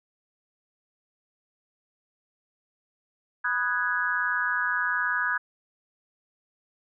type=chord; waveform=sine; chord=G# minor seventh; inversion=first; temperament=equal; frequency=987.8 / 1244.5 / 1480 / 1661.2 Hz; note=B5 / D#6 / F#6 / G#6; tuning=0 / 0 / 0 / 0 cents; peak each=-33 / -32 / -28 / -27 dBFS; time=3.44-5.38 s; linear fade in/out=10 ms; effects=none